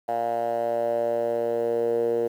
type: tone with band-pass filter sweep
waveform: 10% pulse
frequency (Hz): 117.2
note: A#2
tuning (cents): +10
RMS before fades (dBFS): -25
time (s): 0.08-2.28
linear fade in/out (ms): 10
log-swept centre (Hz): 710 to 440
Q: 5.4
effects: 9-bit